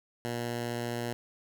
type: tone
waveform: 10% pulse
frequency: 119 Hz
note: A#2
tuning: 36 cents sharp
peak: -24 dBFS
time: 0.25-1.13 s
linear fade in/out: 0 ms
effects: none